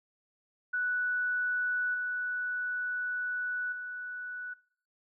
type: tone with level steps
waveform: sine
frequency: 1480 Hz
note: F#6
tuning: in tune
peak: -28 / -31 / -37 dBFS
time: 0.73-4.54 s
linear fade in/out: 10 ms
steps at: 1.94 / 3.72 s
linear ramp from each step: 5 ms
effects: noise-tail reverb RT60 0.6 s tail -23 dB re dry